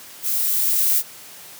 violet noise with level ramp, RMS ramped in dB -22 to -17 dBFS, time 0.22-1.03 s, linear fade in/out 50 ms, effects white hiss -41 dBFS RMS until 1.59 s + high-pass 100 Hz 12 dB/octave

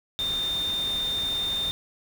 sine tone in noise, 3623 Hz, A7, 50 cents sharp, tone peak -25 dBFS, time 0.19-1.71 s, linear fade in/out 0 ms, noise pink, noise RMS -38 dBFS, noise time 0.19-1.71 s, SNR +10 dB, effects none

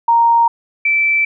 sine tone pair in turn, 931 / 2326 Hz, A#5 / D7, -2 / -17 cents, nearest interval octave + major third, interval 1585 cents, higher second, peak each -8 / -11 dBFS, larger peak first, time 0.08-0.48 / 0.85-1.25 s, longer neither, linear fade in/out 5 ms, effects none

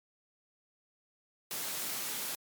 white high-pass noise, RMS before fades -37 dBFS, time 1.51-2.35 s, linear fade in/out 0 ms, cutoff 120 Hz, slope 24 dB/octave, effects MP3 96 kbps

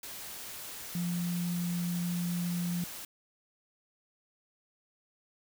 sine tone in noise, 174.61 Hz, F3, in tune, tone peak -30 dBFS, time 0.95-2.84 s, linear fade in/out 2 ms, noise white, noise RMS -43 dBFS, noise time 0.03-3.05 s, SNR +10 dB, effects none

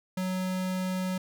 square tone, 185.4 Hz, F#3, 4 cents sharp, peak -29 dBFS, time 0.17-1.18 s, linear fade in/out 5 ms, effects none

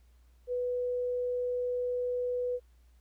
sine tone, 493.9 Hz, B4, in tune, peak -29 dBFS, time 0.47-2.6 s, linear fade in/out 50 ms, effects added 60 Hz sine -58 dBFS peak until 3 s + pink hiss -73 dBFS RMS until 3 s

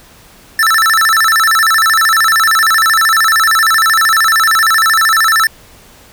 square tone with vibrato, 1530 Hz, G6, 42 cents flat, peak -8 dBFS, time 0.59-5.47 s, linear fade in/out 2 ms, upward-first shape square, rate 13 Hz, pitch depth 260 cents each way, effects pink hiss -41 dBFS RMS until 6.12 s

